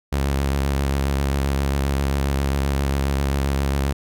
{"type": "tone with vibrato", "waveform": "sawtooth", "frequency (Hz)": 69, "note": "C#2", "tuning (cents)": -7, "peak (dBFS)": -15, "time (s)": [0.12, 3.93], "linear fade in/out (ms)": 10, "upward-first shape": "square", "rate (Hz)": 7.5, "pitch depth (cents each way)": 27, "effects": []}